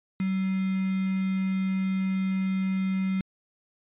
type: tone with quantisation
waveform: sine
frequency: 190.1 Hz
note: F#3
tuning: 47 cents sharp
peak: -24 dBFS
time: 0.2-3.21 s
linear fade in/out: 2 ms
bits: 6
effects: resampled to 8000 Hz